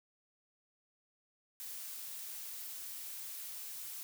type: noise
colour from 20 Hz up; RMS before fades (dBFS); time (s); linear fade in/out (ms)
blue; -45; 1.6-4.03; 0
effects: none